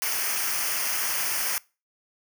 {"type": "noise with comb filter", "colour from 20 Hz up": "white", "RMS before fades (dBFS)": -27, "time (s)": [0.02, 1.58], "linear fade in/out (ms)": 0, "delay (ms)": 0.26, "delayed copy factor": -0.75, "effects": ["noise-tail reverb RT60 0.3 s tail -23 dB re dry"]}